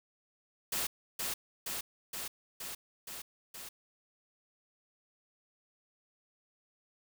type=noise with echo; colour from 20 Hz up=white; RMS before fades=-34 dBFS; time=0.72-0.87 s; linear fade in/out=5 ms; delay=470 ms; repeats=6; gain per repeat=-2 dB; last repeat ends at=3.69 s; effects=none